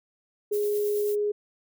sine tone, 415.3 Hz, G#4, in tune, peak -23 dBFS, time 0.51-1.32 s, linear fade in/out 10 ms
violet noise with tremolo, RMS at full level -38 dBFS, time 0.52-1.16 s, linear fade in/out 20 ms, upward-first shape sine, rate 9.2 Hz, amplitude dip 35%
effects none

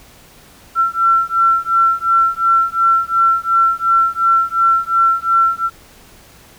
sine beating tone pair, 1350 / 1352.8 Hz, E6 / E6, +41 / +44 cents, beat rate 2.8 Hz, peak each -14 dBFS, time 0.75-5.7 s, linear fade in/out 50 ms, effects pink hiss -44 dBFS RMS until 6.58 s

